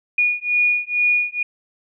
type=beating tone pair; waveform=sine; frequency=2447 / 2449.2 Hz; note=D#7 / D#7; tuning=-29 / -28 cents; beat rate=2.2 Hz; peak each=-19 dBFS; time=0.18-1.43 s; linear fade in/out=5 ms; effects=none